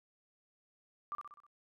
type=tone with echo; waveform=sine; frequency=1180 Hz; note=D6; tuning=8 cents sharp; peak=-36 dBFS; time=1.12-1.15 s; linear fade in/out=0 ms; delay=63 ms; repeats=5; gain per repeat=-5 dB; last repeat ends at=1.465 s; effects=none